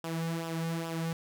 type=tone with flanger; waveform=sawtooth; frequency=164.81 Hz; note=E3; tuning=in tune; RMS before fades=-34 dBFS; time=0.04-1.13 s; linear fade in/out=2 ms; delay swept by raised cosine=0.46 to 3.06 ms; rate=2.4 Hz; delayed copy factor=-0.6; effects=none